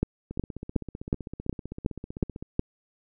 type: two click trains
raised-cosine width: 3 ms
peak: -10 / -23 dBFS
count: 8 / 34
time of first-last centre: 0.03-2.594 / 0.31-2.425 s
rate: 2.73 / 15.6 Hz
effects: none